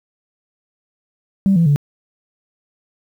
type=tone with pitch steps; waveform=sine; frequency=194.9 / 167.72 / 144.33 Hz; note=G3 / E3 / D3; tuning=-10 / +30 / -30 cents; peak=-9 dBFS; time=1.46-1.76 s; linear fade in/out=0 ms; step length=100 ms; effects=tanh soft clip ceiling -6 dBFS + 8-bit